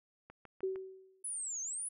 click train, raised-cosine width 0.5 ms, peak -37 dBFS, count 4, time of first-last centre 0.3-0.759 s, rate 6.54 Hz
sine tone with exponential decay, 379.6 Hz, F#4, 44 cents sharp, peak -30 dBFS, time 0.63-1.23 s, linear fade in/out 5 ms, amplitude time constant 130 ms
sine linear two-way sweep, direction down then up, 10360 to 6170 to 10360 Hz, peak -37 dBFS, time 1.24-1.89 s, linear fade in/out 10 ms, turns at 1.61 s
effects none

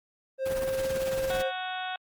triangle tone, 530 Hz, C5, 22 cents sharp, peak -25 dBFS, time 0.38-1.52 s, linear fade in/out 50 ms
pink noise with tremolo, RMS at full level -35 dBFS, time 0.45-1.43 s, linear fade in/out 20 ms, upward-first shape triangle, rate 18 Hz, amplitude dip 70%
harmonic tone, 370 Hz, F#4, in tune, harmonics 2 / 3 / 4 / 5 / 6 / 7 / 8 / 9 / 10, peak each -34 / -44 / -37 / -46 / -50 / -43 / -50 / -42 / -45 dBFS, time 1.3-1.96 s, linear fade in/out 2 ms
effects Opus 32 kbps

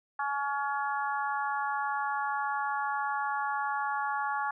harmonic tone, 281.7 Hz, C#4, 28 cents sharp, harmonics 3 / 4 / 5 / 6, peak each -32 / -34 / -36 / -38 dBFS, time 0.19-4.51 s, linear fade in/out 5 ms, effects none

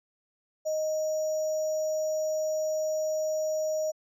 sine tone with sample-and-hold, 622.3 Hz, D#5, in tune, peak -26 dBFS, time 0.65-3.92 s, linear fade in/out 20 ms, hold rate 6300 Hz, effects low-pass 11000 Hz 12 dB/octave

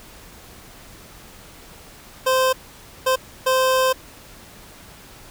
25% pulse tone bursts at uneven times, 519 Hz, C5, 14 cents flat, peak -12 dBFS, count 3, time 2.26-2.53 / 3.06-3.16 / 3.46-3.93 s, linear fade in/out 10 ms, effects pink hiss -44 dBFS RMS until 5.3 s

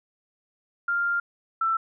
sine tone pair in turn, 1396.9 / 1333.8 Hz, F6 / E6, 0 / +20 cents, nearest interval minor second, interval 80 cents, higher first, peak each -22 / -21 dBFS, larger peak second, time 0.88-1.2 / 1.61-1.77 s, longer first, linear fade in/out 5 ms, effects none

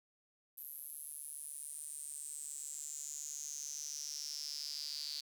sawtooth tone with high-pass filter sweep, 147 Hz, D3, 2 cents sharp, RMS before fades -45 dBFS, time 0.57-5.21 s, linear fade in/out 10 ms, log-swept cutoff 12000 to 4500 Hz, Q 9.3, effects none

